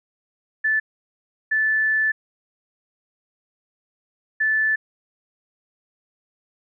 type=tone bursts at uneven times; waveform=sine; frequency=1749 Hz; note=A6; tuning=11 cents flat; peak=-17 dBFS; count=3; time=0.64-0.8 / 1.51-2.12 / 4.4-4.76 s; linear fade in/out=10 ms; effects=none